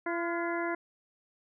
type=harmonic tone with a mistuned harmonic; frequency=340 Hz; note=F4; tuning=46 cents flat; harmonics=1 / 2 / 3 / 4 / 5 / 6; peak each=-33 / -36 / -38 / -39 / -40 / -41 dBFS; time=0.06-0.75 s; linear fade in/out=5 ms; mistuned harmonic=4; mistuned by=+61 cents; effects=none